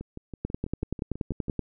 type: two click trains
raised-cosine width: 3 ms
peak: -15 / -24 dBFS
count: 13 / 10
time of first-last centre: 0.45-1.593 / 0.01-1.483 s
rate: 10.5 / 6.11 Hz
effects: none